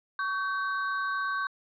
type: ring-modulated tone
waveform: triangle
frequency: 1335 Hz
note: E6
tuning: 22 cents sharp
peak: -23 dBFS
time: 0.19-1.47 s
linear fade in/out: 2 ms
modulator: 212 Hz
effects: resampled to 11025 Hz